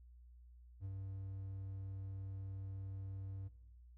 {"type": "tone with ADSR envelope", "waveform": "triangle", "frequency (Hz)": 96.8, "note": "G2", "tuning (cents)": -21, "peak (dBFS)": -39, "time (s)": [0.8, 3.49], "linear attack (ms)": 48, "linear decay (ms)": 43, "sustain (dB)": -2, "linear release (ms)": 19, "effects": ["noise-tail reverb RT60 0.8 s tail -18 dB re dry", "added 60 Hz sine -57 dBFS peak until 3.97 s"]}